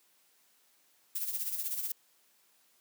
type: noise with tremolo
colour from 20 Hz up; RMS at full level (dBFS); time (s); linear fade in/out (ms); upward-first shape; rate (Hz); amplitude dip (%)
violet; -33; 1.15-1.92; 5; sine; 16; 60
effects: white hiss -68 dBFS RMS until 2.8 s + high-pass 200 Hz 12 dB/octave